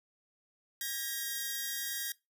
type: tone pair together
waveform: 5% pulse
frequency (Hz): 1623 / 1889.9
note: G#6 / A#6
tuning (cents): -40 / +23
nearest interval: minor third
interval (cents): 263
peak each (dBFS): -27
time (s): 0.81-2.12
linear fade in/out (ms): 2
effects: noise-tail reverb RT60 0.2 s tail -20 dB re dry